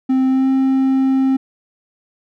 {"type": "tone with pitch glide", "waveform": "triangle", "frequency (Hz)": [261.6, 265.6], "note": ["C4", "C4"], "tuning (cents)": [0, 26], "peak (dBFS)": -10, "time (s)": [0.09, 1.37], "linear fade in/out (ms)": 10, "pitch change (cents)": 26, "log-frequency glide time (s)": [0.28, 0.49], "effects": []}